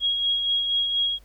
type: tone with tremolo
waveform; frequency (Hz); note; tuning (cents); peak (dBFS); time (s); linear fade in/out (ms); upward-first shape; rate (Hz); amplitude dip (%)
sine; 3295; G#7; -14; -19; 0-1.19; 50; sine; 4.2; 40
effects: added 50 Hz sine -50 dBFS peak until 1.24 s + pink hiss -60 dBFS RMS until 1.24 s